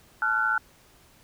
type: tone cluster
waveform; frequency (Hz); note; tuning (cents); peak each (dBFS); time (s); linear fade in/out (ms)
sine; 867 / 1378 / 1491; A5 / F6 / F#6; -26 / -24 / +13; -31 / -25 / -25; 0.22-0.58; 2
effects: pink hiss -57 dBFS RMS until 1.23 s